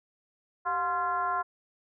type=tone with frequency modulation; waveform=sine; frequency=1046.5 Hz; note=C6; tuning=in tune; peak=-26 dBFS; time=0.65-1.43 s; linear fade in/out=20 ms; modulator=330 Hz; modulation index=1.1; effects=none